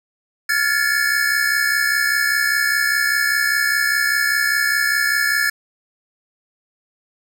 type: tone cluster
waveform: square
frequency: 1405 / 1692 / 1757 / 2227 Hz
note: F6 / G#6 / A6 / C#7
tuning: +10 / +32 / -3 / +7 cents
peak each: -25 / -20 / -21 / -28 dBFS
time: 0.49-5.5 s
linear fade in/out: 5 ms
effects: none